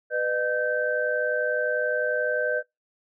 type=tone cluster; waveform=sine; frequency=496.6 / 608 / 1552 Hz; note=B4 / D#5 / G6; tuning=+9 / -40 / -18 cents; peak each=-27 dBFS; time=0.1-2.63 s; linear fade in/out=50 ms; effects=noise-tail reverb RT60 0.2 s tail -25 dB re dry